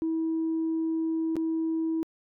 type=tone with dropouts; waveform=sine; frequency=323.7 Hz; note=E4; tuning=31 cents flat; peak=-24 dBFS; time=0.02-2.03 s; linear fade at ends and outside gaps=0 ms; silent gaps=1.356-1.366 s; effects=tanh soft clip ceiling -22 dBFS